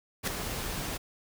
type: noise with ADSR envelope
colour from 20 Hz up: pink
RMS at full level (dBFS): -27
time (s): 0.23-0.98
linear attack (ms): 45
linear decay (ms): 3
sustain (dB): -8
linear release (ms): 18
effects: none